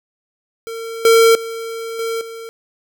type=tone with level steps; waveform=square; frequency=455.3 Hz; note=A#4; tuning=41 cents flat; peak=-26 / -8 / -25 / -20 / -30 dBFS; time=0.67-2.49 s; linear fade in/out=0 ms; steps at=1.05 / 1.35 / 1.99 / 2.21 s; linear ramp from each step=2 ms; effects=none